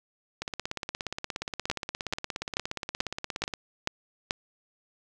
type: two click trains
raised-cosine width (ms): 0.2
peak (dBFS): -9 / -15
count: 7 / 54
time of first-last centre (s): 1.7-4.309 / 0.42-3.538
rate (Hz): 2.3 / 17
effects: none